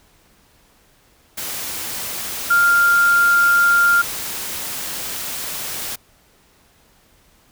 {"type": "tone in noise", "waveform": "sine", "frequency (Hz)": 1396.9, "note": "F6", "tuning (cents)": 0, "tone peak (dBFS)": -11, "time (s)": [2.5, 4.02], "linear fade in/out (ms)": 10, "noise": "white", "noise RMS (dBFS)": -27, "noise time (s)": [1.37, 5.96], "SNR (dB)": 13, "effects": ["pink hiss -55 dBFS RMS until 7.51 s"]}